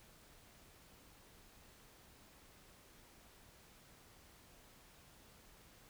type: silence
effects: pink hiss -63 dBFS RMS until 5.89 s